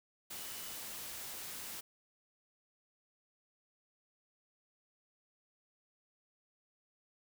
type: tone in noise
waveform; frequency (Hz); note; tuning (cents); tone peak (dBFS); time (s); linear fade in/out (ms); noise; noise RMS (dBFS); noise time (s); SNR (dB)
sine; 2960; F#7; 0; -56; 0.36-0.77; 10; white; -45; 0.3-1.81; -14
effects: none